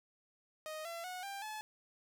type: tone with pitch steps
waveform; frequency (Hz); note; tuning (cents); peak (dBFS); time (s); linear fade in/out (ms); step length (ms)
sawtooth; 622.3 / 674.7 / 731.5 / 793.2 / 860; D#5 / E5 / F#5 / G5 / A5; 0 / +40 / -20 / +20 / -40; -38; 0.66-1.61; 0; 190
effects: none